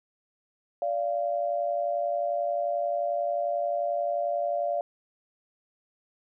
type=tone pair together; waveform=sine; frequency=580 / 691.3 Hz; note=D5 / F5; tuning=-22 / -18 cents; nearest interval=minor third; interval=304 cents; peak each=-28 / -28 dBFS; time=0.82-4.81 s; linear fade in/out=2 ms; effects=none